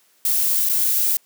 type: noise with dropouts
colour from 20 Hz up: violet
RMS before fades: -19 dBFS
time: 0.25-1.17 s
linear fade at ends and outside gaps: 2 ms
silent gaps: 0.69-0.695 s
effects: white hiss -59 dBFS RMS until 1.25 s + high-pass 200 Hz 12 dB/octave